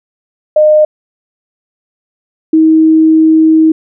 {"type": "tone pair in turn", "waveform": "sine", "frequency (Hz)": [611, 317.7], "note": ["D#5", "D#4"], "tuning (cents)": [-32, 36], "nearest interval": "major seventh", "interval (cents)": 1132, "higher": "first", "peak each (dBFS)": -3, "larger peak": "neither", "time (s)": [[0.56, 0.85], [2.53, 3.72]], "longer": "second", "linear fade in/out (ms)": 5, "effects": []}